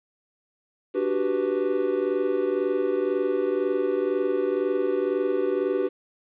triangle chord, G major seventh, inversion second, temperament equal, 293.7 / 370 / 392 / 493.9 Hz, D4 / F#4 / G4 / B4, 0 / 0 / 0 / 0 cents, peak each -29 / -25 / -24 / -26 dBFS, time 0.94-5.89 s, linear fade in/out 20 ms, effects resampled to 8000 Hz + 9-bit

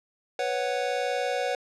square chord, B suspended second, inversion none, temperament equal, 493.9 / 554.4 / 740 Hz, B4 / C#5 / F#5, 0 / 0 / 0 cents, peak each -31 dBFS, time 0.39-1.55 s, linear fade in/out 2 ms, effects low-pass 6000 Hz 12 dB/octave

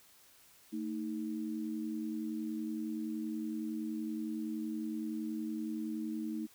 sine tone pair together, 223.4 / 314.1 Hz, A3 / D#4, +27 / +16 cents, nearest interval tritone, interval 589 cents, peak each -38 / -38 dBFS, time 0.72-6.47 s, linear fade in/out 20 ms, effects white hiss -62 dBFS RMS until 6.54 s

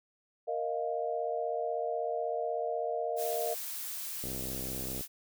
sine chord, Bb suspended fourth, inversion none, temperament equal, 466.2 / 622.3 / 698.5 Hz, Bb4 / Eb5 / F5, 0 / 0 / 0 cents, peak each -35 dBFS, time 0.47-3.55 s, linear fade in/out 20 ms
blue noise, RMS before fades -39 dBFS, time 3.16-5.08 s, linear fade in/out 50 ms
click train, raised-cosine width 2 ms, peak -28 dBFS, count 51, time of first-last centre 4.24-5.009 s, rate 65 Hz
effects none

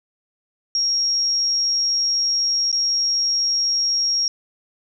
sine tone with dropouts, 5588 Hz, F8, in tune, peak -17 dBFS, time 0.75-4.28 s, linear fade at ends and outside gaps 1 ms, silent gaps 2.716-2.727 s, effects none

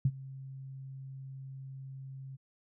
sine tone with ADSR envelope, 134.1 Hz, C3, 43 cents sharp, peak -21 dBFS, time 0.05-2.37 s, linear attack 4 ms, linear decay 51 ms, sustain -21 dB, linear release 22 ms, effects none

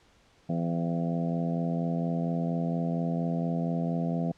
harmonic tone with a mistuned harmonic, 84.3 Hz, E2, 39 cents sharp, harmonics 2 / 3 / 4 / 5 / 6 / 7 / 8 / 9, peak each -28 / -33 / -42 / -44 / -40 / -44 / -37 / -47 dBFS, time 0.49-4.32 s, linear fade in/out 5 ms, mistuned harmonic 9, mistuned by +17 cents, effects pink hiss -62 dBFS RMS until 4.37 s + low-pass 6000 Hz 12 dB/octave

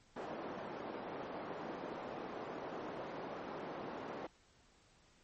white band-pass noise, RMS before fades -45 dBFS, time 0.16-4.27 s, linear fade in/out 5 ms, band 210 to 730 Hz, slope 12 dB/octave, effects pink hiss -68 dBFS RMS until 5.23 s + MP3 32 kbps

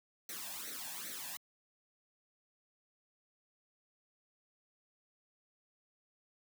white noise with flanger, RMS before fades -44 dBFS, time 0.29-1.37 s, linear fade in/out 2 ms, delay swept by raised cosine 0.49 to 1.19 ms, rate 2.5 Hz, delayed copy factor +0.8, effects high-pass 200 Hz 12 dB/octave

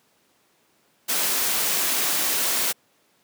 white noise, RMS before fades -23 dBFS, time 1.08-2.73 s, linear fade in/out 20 ms, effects pink hiss -63 dBFS RMS until 3.23 s + high-pass 200 Hz 12 dB/octave

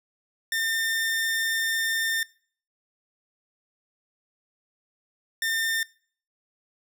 sawtooth tone pair in turn, 1806 / 1806 Hz, A6 / A6, +45 / +45 cents, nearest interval unison, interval 0 cents, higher neither, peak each -21 dBFS, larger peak neither, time 0.52-2.23 / 5.42-5.83 s, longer first, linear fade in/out 2 ms, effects noise-tail reverb RT60 0.5 s tail -23 dB re dry

